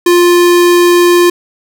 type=tone; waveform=square; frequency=350.4 Hz; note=F4; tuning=6 cents sharp; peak=-5 dBFS; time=0.06-1.3 s; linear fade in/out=5 ms; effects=none